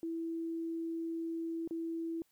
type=tone with dropouts; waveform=sine; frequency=330 Hz; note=E4; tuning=2 cents sharp; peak=-35 dBFS; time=0.03-2.22 s; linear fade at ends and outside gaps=1 ms; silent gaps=1.676-1.709 s; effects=white hiss -74 dBFS RMS until 2.31 s